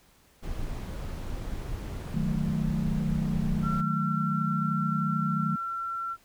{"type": "noise", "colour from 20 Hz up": "brown", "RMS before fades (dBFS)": -34, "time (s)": [0.42, 3.82], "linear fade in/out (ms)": 20}
{"type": "chord", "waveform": "sine", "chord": "D# diminished", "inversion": "none", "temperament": "equal with one note detuned", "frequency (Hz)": [155.56, 185, 218.4], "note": ["D#3", "F#3", "A3"], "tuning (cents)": [0, 0, -13], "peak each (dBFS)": [-29, -31, -31], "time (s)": [2.14, 5.56], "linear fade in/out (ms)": 5}
{"type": "tone", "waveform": "sine", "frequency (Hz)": 1355, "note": "E6", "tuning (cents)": 47, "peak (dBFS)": -30, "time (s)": [3.62, 6.17], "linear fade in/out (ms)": 50}
{"effects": ["pink hiss -61 dBFS RMS until 6.24 s"]}